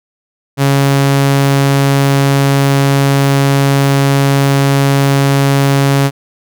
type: tone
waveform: sawtooth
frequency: 138.59 Hz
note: C#3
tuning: in tune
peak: -4 dBFS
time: 0.57-6.11 s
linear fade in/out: 50 ms
effects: none